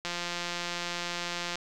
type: click train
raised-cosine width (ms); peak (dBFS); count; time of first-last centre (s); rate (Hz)
0.2; -16; 263; 0.05-1.556; 174
effects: none